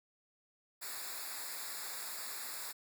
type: noise with comb filter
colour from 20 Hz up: white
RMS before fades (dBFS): -43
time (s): 0.81-2.73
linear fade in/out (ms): 20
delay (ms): 0.33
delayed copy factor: -0.9
effects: none